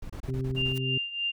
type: noise bursts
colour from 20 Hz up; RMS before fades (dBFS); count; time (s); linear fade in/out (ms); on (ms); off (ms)
brown; -37; 7; 0.02-0.728; 5; 78; 27
type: harmonic tone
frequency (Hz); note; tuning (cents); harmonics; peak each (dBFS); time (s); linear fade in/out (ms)
130.81; C3; 0; 1 / 2 / 3; -29 / -37 / -36; 0.28-0.98; 5
type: tone with tremolo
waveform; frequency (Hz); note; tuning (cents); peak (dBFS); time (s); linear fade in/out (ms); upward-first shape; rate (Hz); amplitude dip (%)
sine; 2794; F7; 0; -25; 0.56-1.32; 20; triangle; 3.2; 80
type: noise with exponential growth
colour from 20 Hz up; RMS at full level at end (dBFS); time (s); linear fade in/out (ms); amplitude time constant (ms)
white; -38; 0.7-0.78; 2; 16
effects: none